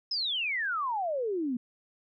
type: exponential sweep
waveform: sine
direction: down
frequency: 5260 to 233.1 Hz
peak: -28 dBFS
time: 0.11-1.57 s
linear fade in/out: 5 ms
effects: none